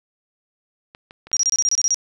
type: clicks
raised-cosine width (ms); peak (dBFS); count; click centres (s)
0.3; -24; 7; 0.949 / 1.109 / 1.27 / 1.316 / 1.363 / 1.555 / 1.62
type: tone bursts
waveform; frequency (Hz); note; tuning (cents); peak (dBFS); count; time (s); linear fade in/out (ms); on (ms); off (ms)
sine; 5700; F8; +34; -15; 10; 1.33-1.944; 0; 38; 26
effects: none